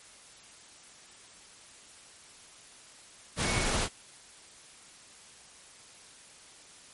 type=tone in noise; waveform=sine; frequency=2217 Hz; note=C#7; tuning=in tune; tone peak=-36 dBFS; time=3.43-3.69 s; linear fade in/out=50 ms; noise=pink; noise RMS=-29 dBFS; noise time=3.36-3.89 s; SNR=-10 dB; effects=white hiss -53 dBFS RMS until 6.93 s + MP3 48 kbps